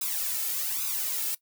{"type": "noise with flanger", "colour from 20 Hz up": "blue", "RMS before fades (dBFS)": -30, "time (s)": [0.01, 1.35], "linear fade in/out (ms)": 5, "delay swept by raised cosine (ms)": [0.79, 2.29], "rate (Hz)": 1.2, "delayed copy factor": 1, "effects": ["noise-tail reverb RT60 0.1 s tail -19 dB re dry"]}